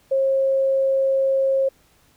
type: tone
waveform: sine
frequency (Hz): 538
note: C5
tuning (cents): +48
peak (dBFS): -16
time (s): 0.11-1.69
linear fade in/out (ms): 10
effects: pink hiss -58 dBFS RMS until 2.16 s